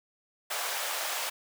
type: high-pass noise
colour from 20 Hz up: pink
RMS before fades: -33 dBFS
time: 0.5-1.3 s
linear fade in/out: 10 ms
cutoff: 610 Hz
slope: 24 dB/octave
effects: none